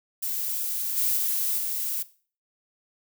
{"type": "noise with level steps", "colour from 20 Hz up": "violet", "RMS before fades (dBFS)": [-29, -24, -26, -29], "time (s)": [0.22, 2.03], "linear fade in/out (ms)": 10, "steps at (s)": [0.96, 1.16, 1.57], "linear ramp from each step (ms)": 20, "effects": ["noise-tail reverb RT60 0.4 s tail -17 dB re dry"]}